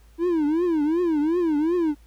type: tone with vibrato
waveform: triangle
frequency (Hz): 323.2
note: E4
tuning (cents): -34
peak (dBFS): -17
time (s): 0.18-1.95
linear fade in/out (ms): 50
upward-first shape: triangle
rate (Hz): 2.7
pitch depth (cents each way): 210
effects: added 55 Hz sine -49 dBFS peak until 2.06 s + pink hiss -61 dBFS RMS until 2.06 s